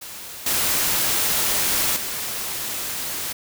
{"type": "noise with level steps", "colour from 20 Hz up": "white", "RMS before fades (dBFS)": [-36, -21, -28], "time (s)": [0.01, 3.33], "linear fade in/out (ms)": 10, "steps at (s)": [0.46, 1.96], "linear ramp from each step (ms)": 5, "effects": []}